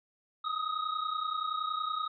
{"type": "tone pair together", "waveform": "square", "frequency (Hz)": [1244.5, 1275.1], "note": ["D#6", "D#6"], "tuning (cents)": [0, 42], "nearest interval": "unison", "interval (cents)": 42, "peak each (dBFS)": [-34, -36], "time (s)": [0.44, 2.08], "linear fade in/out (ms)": 10, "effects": ["resampled to 11025 Hz"]}